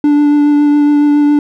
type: tone with vibrato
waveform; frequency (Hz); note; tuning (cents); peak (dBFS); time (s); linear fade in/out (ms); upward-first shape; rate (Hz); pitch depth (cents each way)
triangle; 292.7; D4; -6; -4; 0.04-1.39; 2; triangle; 7.2; 15
effects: none